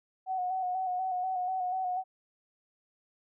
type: tone with vibrato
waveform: sine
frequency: 740 Hz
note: F#5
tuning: in tune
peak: -29 dBFS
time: 0.26-2.04 s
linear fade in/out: 50 ms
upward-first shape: square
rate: 4.1 Hz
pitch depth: 32 cents each way
effects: none